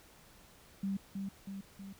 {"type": "tone with echo", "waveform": "sine", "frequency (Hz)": 195.7, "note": "G3", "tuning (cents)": -3, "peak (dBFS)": -32, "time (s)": [0.83, 0.97], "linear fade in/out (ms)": 5, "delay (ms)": 320, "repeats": 3, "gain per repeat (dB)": -4, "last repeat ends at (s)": 1.93, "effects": ["pink hiss -60 dBFS RMS until 1.99 s"]}